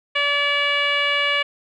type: tone with low-pass filter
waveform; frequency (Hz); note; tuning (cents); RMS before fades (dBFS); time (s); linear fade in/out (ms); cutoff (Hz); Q
10% pulse; 574; D5; -40; -20; 0.15-1.43; 10; 2700; 3
effects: none